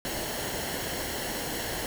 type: noise with comb filter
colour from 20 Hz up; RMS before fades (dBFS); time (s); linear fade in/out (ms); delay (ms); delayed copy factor
pink; -33; 0.05-1.86; 0; 0.82; -0.55
effects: none